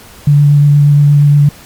sine tone with vibrato, 145 Hz, D3, 22 cents flat, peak -3 dBFS, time 0.27-1.49 s, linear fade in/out 5 ms, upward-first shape sine, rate 8.5 Hz, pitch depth 12 cents each way, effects pink hiss -36 dBFS RMS until 1.65 s + MP3 96 kbps

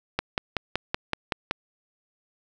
click train, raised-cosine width 0.3 ms, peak -8 dBFS, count 8, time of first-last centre 0.19-1.511 s, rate 5.3 Hz, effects none

